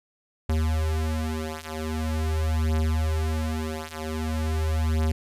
square beating tone pair, 78.4 / 78.84 Hz, D#2 / D#2, +14 / +23 cents, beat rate 0.44 Hz, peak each -28 / -27 dBFS, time 0.49-5.12 s, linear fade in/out 5 ms, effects resampled to 32000 Hz + 10-bit

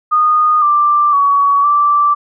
sine tone with pitch steps, 1230 / 1180 / 1128 / 1170 Hz, D#6 / D6 / C#6 / D6, -20 / +8 / +30 / -7 cents, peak -8 dBFS, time 0.11-2.15 s, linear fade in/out 20 ms, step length 510 ms, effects none

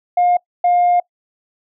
sine tone pair in turn, 711 / 708.3 Hz, F5 / F5, +31 / +24 cents, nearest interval unison, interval 7 cents, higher first, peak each -9 dBFS, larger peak neither, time 0.17-0.37 / 0.64-1 s, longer second, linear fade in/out 5 ms, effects noise-tail reverb RT60 0.1 s tail -24 dB re dry + tanh soft clip ceiling -8 dBFS

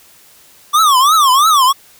square tone with vibrato, 1149 Hz, D6, 38 cents flat, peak -8 dBFS, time 0.73-1.73 s, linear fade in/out 20 ms, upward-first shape triangle, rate 3 Hz, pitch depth 260 cents each way, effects white hiss -45 dBFS RMS until 1.99 s

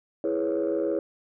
sine chord, C# minor seventh, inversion first, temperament equal, 329.6 / 415.3 / 493.9 / 554.4 Hz, E4 / G#4 / B4 / C#5, 0 / 0 / 0 / 0 cents, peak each -27 / -28 / -30 / -28 dBFS, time 0.24-0.99 s, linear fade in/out 2 ms, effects tanh soft clip ceiling -18 dBFS

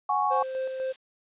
sine chord, F# suspended second, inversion none, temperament equal, 740 / 830.6 / 1108.7 Hz, F#5 / G#5 / C#6, 0 / 0 / 0 cents, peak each -29 / -26 / -26 dBFS, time 0.09-0.43 s, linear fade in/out 5 ms
triangle tone with tremolo, 523.3 Hz, C5, in tune, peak -25 dBFS, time 0.3-0.93 s, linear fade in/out 20 ms, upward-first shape square, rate 4 Hz, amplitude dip 40%
blue noise, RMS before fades -43 dBFS, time 0.32-0.96 s, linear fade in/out 2 ms
effects resampled to 8000 Hz

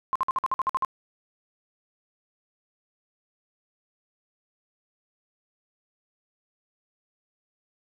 sine tone bursts, 1056 Hz, C6, 16 cents sharp, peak -21 dBFS, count 10, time 0.13-0.848 s, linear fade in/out 0 ms, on 25 ms, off 52 ms, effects none

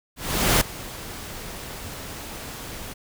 pink noise with ADSR envelope, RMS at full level -17 dBFS, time 0.16-2.94 s, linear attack 450 ms, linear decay 6 ms, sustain -19 dB, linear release 18 ms, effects none

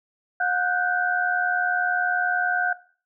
sine tone cluster, 721 / 1470 / 1550 Hz, F#5 / F#6 / G6, -45 / -12 / -20 cents, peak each -25 dBFS, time 0.4-2.73 s, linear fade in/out 5 ms, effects noise-tail reverb RT60 0.4 s tail -17 dB re dry

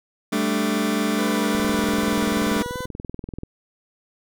sawtooth chord, G suspended second, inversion none, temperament just, 196 / 220.5 / 294 Hz, G3 / A3 / D4, 0 / +4 / +2 cents, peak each -22 / -19 / -20 dBFS, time 0.32-2.63 s, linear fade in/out 10 ms
20% pulse tone with vibrato, 493.9 Hz, B4, in tune, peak -24 dBFS, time 1.18-2.86 s, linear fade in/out 10 ms, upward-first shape sine, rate 2.6 Hz, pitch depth 32 cents each way
click train, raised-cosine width 3 ms, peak -19 dBFS, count 40, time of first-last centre 1.55-3.434 s, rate 20.7 Hz
effects none

